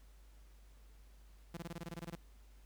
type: tone bursts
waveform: sawtooth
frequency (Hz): 169.3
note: E3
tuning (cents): +46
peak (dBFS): -38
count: 12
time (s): 1.54-2.154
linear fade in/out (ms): 5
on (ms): 31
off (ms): 22
effects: added 50 Hz sine -57 dBFS peak until 2.65 s + pink hiss -70 dBFS RMS until 2.65 s